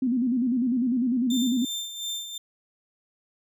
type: tone with vibrato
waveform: sine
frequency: 246.9 Hz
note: B3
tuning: in tune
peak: -21 dBFS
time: 0.02-1.65 s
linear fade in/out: 5 ms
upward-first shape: square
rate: 10 Hz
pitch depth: 94 cents each way
type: tone with tremolo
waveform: 30% pulse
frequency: 3584 Hz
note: A7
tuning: 31 cents sharp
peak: -26 dBFS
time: 1.3-2.38 s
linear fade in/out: 5 ms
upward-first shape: sine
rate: 2.8 Hz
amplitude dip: 60%
effects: none